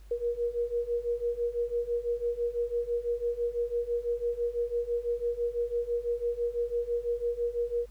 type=beating tone pair; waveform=sine; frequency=472.2 / 478.2 Hz; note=A#4 / A#4; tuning=+22 / +44 cents; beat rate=6 Hz; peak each=-32 / -30 dBFS; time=0.11-7.86 s; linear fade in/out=5 ms; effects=added 50 Hz sine -47 dBFS peak until 7.9 s + pink hiss -64 dBFS RMS until 7.9 s